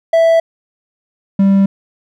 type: tone pair in turn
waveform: triangle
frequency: 659.3 / 196.01 Hz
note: E5 / G3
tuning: 0 / 0 cents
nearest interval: octave + major sixth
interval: 2100 cents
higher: first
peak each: -5 dBFS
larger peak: neither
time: 0.13-0.4 / 1.39-1.66 s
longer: neither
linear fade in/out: 5 ms
effects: none